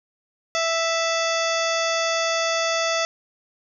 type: harmonic tone with a mistuned harmonic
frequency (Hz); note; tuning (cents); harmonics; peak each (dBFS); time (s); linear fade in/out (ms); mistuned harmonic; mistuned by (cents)
659.3; E5; 0; 1 / 2 / 3 / 4 / 5 / 7 / 8 / 9 / 10; -24 / -27 / -29 / -30 / -31 / -32 / -33 / -34 / -34; 0.55-3.05; 0; 5; +81
effects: none